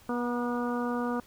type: harmonic tone with a mistuned harmonic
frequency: 242.5 Hz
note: B3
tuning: 31 cents flat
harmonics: 1 / 2 / 3 / 4 / 5 / 6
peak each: -30 / -34 / -39 / -38 / -38 / -42 dBFS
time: 0.09-1.2 s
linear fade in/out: 2 ms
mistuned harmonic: 4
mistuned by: -19 cents
effects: pink hiss -57 dBFS RMS until 1.26 s